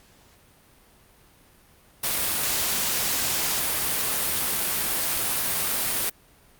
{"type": "noise", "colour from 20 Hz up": "white", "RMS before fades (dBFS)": -25, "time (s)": [2.03, 6.1], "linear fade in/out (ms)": 10, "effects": ["pink hiss -56 dBFS RMS until 6.59 s", "Opus 48 kbps"]}